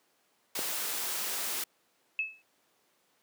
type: noise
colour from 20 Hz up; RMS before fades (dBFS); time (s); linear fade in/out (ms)
white; -34; 0.55-1.64; 5
type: click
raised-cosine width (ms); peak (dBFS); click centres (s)
2; -20; 0.591
type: tone with exponential decay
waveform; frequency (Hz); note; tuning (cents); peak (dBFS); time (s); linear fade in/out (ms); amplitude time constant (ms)
sine; 2600; E7; -24; -25; 2.19-2.42; 1; 50
effects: pink hiss -70 dBFS RMS until 3.22 s + high-pass 300 Hz 12 dB/octave